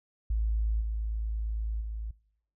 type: tone with level steps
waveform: sine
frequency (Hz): 54.4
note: A1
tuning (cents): -19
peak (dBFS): -25 / -29 / -33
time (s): 0.3-2.11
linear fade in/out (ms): 5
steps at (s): 0.8 / 1.8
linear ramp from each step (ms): 20
effects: noise-tail reverb RT60 0.7 s tail -23 dB re dry